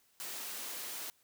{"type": "high-pass noise", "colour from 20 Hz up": "white", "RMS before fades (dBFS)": -42, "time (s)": [0.2, 1.1], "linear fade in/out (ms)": 0, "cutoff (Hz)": 230, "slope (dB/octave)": 12, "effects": ["white hiss -70 dBFS RMS until 1.23 s"]}